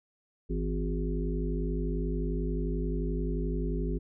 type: harmonic tone with a mistuned harmonic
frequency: 51.4 Hz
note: G#1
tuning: 17 cents flat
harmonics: 1 / 3 / 5 / 7 / 8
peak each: -30 / -35 / -37 / -38 / -39 dBFS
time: 0.49-3.99 s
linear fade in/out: 20 ms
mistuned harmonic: 3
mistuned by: +120 cents
effects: none